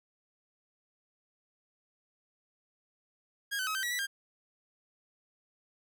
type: tone with pitch steps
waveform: sawtooth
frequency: 1634 / 1518 / 1277 / 1553 / 1927 / 1961 / 1604 Hz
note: G#6 / F#6 / D#6 / G6 / B6 / B6 / G6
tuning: -29 / +44 / +45 / -17 / -43 / -13 / +39 cents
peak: -28 dBFS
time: 3.51-4.07 s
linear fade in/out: 20 ms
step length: 80 ms
effects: none